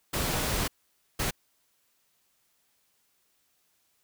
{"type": "noise bursts at uneven times", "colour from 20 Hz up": "pink", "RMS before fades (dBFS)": -29, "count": 2, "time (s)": [[0.13, 0.68], [1.19, 1.31]], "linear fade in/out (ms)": 10, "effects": ["white hiss -71 dBFS RMS until 4.03 s"]}